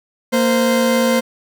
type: tone pair together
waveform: 40% pulse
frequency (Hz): 231.6 / 519.9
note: A#3 / C5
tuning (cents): -11 / -11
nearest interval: octave + major second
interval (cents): 1400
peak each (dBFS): -15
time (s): 0.32-1.21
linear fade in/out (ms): 20
effects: none